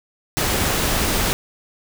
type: noise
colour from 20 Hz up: pink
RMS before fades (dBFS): -20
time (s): 0.37-1.33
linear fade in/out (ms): 0
effects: none